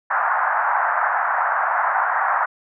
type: band-pass noise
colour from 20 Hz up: pink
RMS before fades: -20 dBFS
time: 0.1-2.46 s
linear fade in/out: 10 ms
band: 720 to 1700 Hz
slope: 48 dB/octave
effects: none